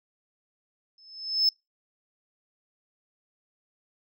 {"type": "tone with exponential growth", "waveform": "sine", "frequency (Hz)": 5230, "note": "E8", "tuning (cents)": -15, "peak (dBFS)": -15, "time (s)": [0.98, 1.49], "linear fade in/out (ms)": 2, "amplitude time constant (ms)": 110, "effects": ["noise-tail reverb RT60 0.2 s tail -25 dB re dry", "tanh soft clip ceiling -15 dBFS"]}